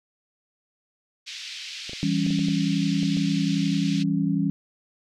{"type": "band-pass noise", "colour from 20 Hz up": "pink", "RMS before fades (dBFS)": -37, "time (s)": [1.26, 4.04], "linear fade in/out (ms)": 20, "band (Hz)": [2500, 5400], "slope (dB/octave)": 24}
{"type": "clicks", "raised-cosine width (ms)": 2, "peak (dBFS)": -26, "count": 8, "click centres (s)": [1.895, 1.933, 2.265, 2.306, 2.392, 2.485, 3.031, 3.17]}
{"type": "chord", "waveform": "sine", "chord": "C# diminished", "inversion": "first", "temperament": "equal", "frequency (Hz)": [164.81, 196, 277.2], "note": ["E3", "G3", "C#4"], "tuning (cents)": [0, 0, 0], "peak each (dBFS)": -25, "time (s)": [2.03, 4.5], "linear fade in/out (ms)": 0}
{"effects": []}